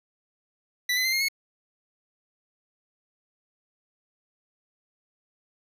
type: tone with pitch steps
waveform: 25% pulse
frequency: 1975.5 / 2026 / 2079 / 2132 / 2187 Hz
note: B6 / B6 / C7 / C7 / C#7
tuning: 0 / +44 / -12 / +32 / -24 cents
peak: -19 dBFS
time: 0.89-1.285 s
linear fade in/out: 5 ms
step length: 79 ms
effects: none